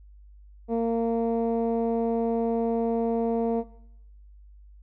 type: tone with low-pass filter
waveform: 15% pulse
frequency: 230 Hz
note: A#3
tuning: 23 cents flat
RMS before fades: -25 dBFS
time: 0.68-3.64 s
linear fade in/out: 50 ms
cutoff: 500 Hz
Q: 1.2
effects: noise-tail reverb RT60 0.8 s tail -18 dB re dry + added 50 Hz sine -47 dBFS peak until 4.82 s